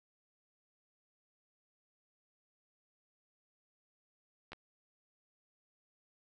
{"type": "clicks", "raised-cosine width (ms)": 0.3, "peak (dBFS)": -30, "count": 2, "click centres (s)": [4.52, 4.532], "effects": []}